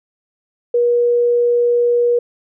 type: tone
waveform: sine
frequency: 479.8 Hz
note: A#4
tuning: 50 cents sharp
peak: -11 dBFS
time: 0.74-2.19 s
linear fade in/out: 5 ms
effects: none